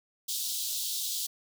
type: high-pass noise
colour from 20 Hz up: pink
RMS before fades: -33 dBFS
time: 0.28-1.27 s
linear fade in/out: 10 ms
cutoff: 3400 Hz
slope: 48 dB/octave
effects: none